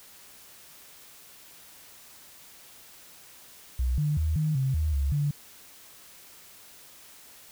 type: tone with pitch steps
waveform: sine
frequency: 62.7 / 149.2 / 78.4 / 154.5 / 133.2 / 77.5 / 69.5 / 145.2 Hz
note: B1 / D3 / D#2 / D#3 / C3 / D#2 / C#2 / D3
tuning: +27 / +28 / +14 / -12 / +31 / -6 / +5 / -19 cents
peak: -23 dBFS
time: 3.79-5.31 s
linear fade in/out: 5 ms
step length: 190 ms
effects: white hiss -51 dBFS RMS until 7.51 s